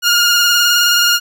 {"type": "tone with vibrato", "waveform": "15% pulse", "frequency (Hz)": 1420, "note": "F6", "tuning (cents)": 28, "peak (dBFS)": -3, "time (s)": [0.02, 1.2], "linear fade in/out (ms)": 50, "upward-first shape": "sine", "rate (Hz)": 19, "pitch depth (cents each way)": 28, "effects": []}